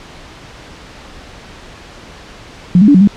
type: tone with pitch steps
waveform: sine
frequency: 178.6 / 208.9 / 287.5 / 185.4 / 202.3 Hz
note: F3 / G#3 / D4 / F#3 / G#3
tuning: +39 / +10 / -37 / +4 / -45 cents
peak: -3 dBFS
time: 2.75-3.075 s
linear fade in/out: 2 ms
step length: 65 ms
effects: pink hiss -35 dBFS RMS until 3.16 s + low-pass 5000 Hz 12 dB/octave